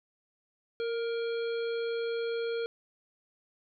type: harmonic tone with a mistuned harmonic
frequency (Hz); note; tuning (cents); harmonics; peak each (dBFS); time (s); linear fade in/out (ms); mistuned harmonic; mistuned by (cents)
469.6; A#4; +13; 1 / 3 / 5 / 7 / 9; -30 / -42 / -47 / -47 / -49; 0.8-2.66; 0; 1; -27
effects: none